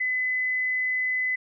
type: tone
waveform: sine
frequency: 2015 Hz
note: B6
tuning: 34 cents sharp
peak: -23 dBFS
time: 0-1.36 s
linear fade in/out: 10 ms
effects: none